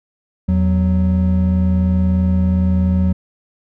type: tone pair together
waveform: triangle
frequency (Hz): 82.41 / 185.31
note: E2 / F#3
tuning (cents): 0 / +3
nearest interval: octave + major second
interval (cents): 1403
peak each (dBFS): -13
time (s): 0.48-3.13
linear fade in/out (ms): 10
effects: none